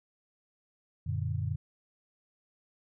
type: chord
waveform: sine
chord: Gb augmented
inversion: none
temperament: equal with one note detuned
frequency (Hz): 92.5 / 116.54 / 147.26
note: Gb2 / Bb2 / D3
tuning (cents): 0 / 0 / +5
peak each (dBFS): -33 / -34 / -35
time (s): 1.06-1.56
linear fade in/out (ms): 10
effects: none